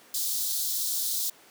white high-pass noise, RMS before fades -29 dBFS, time 0.14-1.3 s, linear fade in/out 5 ms, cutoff 3600 Hz, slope 48 dB/octave, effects pink hiss -54 dBFS RMS until 1.5 s + high-pass 300 Hz 12 dB/octave

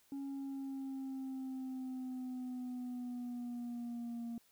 sine exponential sweep, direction down, 277.2 to 233.1 Hz, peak -37 dBFS, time 0.12-4.38 s, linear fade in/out 2 ms, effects tanh soft clip ceiling -39 dBFS + white hiss -70 dBFS RMS until 4.51 s

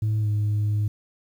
sine tone with pitch glide, 107.9 to 104.77 Hz, A2 to G#2, -33 to +16 cents, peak -18 dBFS, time 0.02-0.88 s, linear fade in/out 5 ms, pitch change -51 cents, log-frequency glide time 0.2-0.28 s, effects tanh soft clip ceiling -19 dBFS + 9-bit

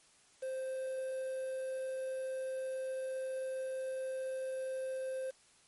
triangle tone with quantisation, 523.3 Hz, C5, in tune, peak -34 dBFS, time 0.42-5.31 s, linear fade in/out 10 ms, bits 9, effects white hiss -65 dBFS RMS until 5.67 s + MP3 48 kbps

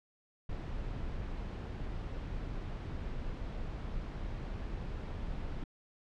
brown noise, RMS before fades -39 dBFS, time 0.49-5.64 s, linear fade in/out 5 ms, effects low-pass 4000 Hz 12 dB/octave

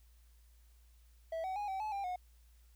triangle tone with pitch steps, 653 / 755 / 826 / 768 / 858 / 795 / 726 Hz, E5 / F#5 / G#5 / G5 / A5 / G5 / F#5, -17 / +35 / -10 / -36 / -44 / +24 / -33 cents, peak -34 dBFS, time 1.32-2.16 s, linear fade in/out 5 ms, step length 120 ms, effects added 58 Hz sine -60 dBFS peak until 2.75 s + white hiss -73 dBFS RMS until 2.75 s

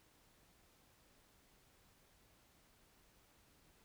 silence, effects pink hiss -70 dBFS RMS until 3.84 s

